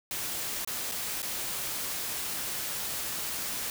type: noise with dropouts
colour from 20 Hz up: white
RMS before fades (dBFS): -34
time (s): 0.11-3.7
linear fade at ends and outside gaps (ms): 1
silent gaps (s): 0.648-0.674 / 0.914-0.919 / 1.22-1.228
effects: none